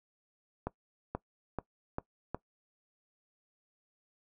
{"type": "accelerating click train", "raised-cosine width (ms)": 1, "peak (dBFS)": -20, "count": 5, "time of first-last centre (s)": [0.67, 2.346], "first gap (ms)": 480, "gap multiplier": 0.91, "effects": ["noise-tail reverb RT60 0.1 s tail -20 dB re dry"]}